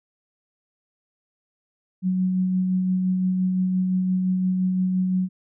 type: tone with tremolo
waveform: sine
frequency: 185 Hz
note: F#3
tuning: in tune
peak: -18 dBFS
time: 2.02-5.29 s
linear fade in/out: 50 ms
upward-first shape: sine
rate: 5.8 Hz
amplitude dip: 25%
effects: none